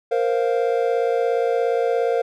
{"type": "chord", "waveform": "triangle", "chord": "Bb suspended second", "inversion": "none", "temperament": "equal", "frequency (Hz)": [466.2, 523.3, 698.5], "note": ["Bb4", "C5", "F5"], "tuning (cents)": [0, 0, 0], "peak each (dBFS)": [-18, -21, -23], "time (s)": [0.11, 2.22], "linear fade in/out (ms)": 10, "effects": []}